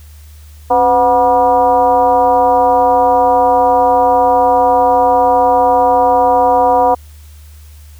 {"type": "tone with frequency modulation", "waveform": "sine", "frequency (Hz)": 735, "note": "F#5", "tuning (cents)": -12, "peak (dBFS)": -7, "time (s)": [0.7, 6.95], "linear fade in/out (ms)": 10, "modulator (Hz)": 231, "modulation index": 1.2, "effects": ["added 75 Hz sine -34 dBFS peak until 7.99 s", "white hiss -47 dBFS RMS until 7.99 s"]}